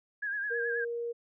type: tone with vibrato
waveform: sine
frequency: 1643 Hz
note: G#6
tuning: 19 cents flat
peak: -31 dBFS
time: 0.22-0.85 s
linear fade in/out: 10 ms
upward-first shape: sine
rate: 9.4 Hz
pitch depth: 63 cents each way
type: tone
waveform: sine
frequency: 470.7 Hz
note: A#4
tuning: 17 cents sharp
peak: -32 dBFS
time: 0.5-1.13 s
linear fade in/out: 20 ms
effects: none